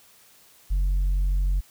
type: tone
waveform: sine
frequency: 46.25 Hz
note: F#1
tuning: in tune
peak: -17 dBFS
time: 0.7-1.61 s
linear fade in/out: 20 ms
effects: tanh soft clip ceiling -19 dBFS + white hiss -55 dBFS RMS until 1.7 s